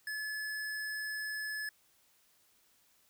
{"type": "tone", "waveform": "square", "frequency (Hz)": 1717, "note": "A6", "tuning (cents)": -43, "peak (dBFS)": -37, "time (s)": [0.07, 1.69], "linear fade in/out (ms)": 2, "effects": ["white hiss -69 dBFS RMS until 3.09 s"]}